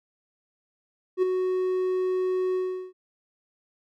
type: tone with ADSR envelope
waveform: triangle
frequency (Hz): 370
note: F#4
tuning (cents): 0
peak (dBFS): -15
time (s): 1.17-2.93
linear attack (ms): 55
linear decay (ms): 11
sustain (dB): -6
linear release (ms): 380
effects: none